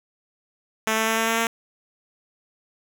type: tone with pitch steps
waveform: 5% pulse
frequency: 220 / 221.7 / 223.3 / 225 / 226.7 / 228.4 Hz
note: A3 / A3 / A3 / A3 / A#3 / A#3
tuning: 0 / +13 / +26 / +39 / -48 / -35 cents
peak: -9 dBFS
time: 0.87-1.47 s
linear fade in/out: 2 ms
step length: 100 ms
effects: none